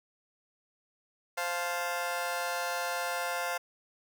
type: chord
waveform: 20% pulse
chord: F major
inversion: second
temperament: just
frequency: 523.8 / 698.5 / 873.1 Hz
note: C5 / F5 / A5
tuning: +2 / 0 / -14 cents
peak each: -31 / -29 / -33 dBFS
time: 1.37-3.58 s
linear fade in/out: 10 ms
effects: none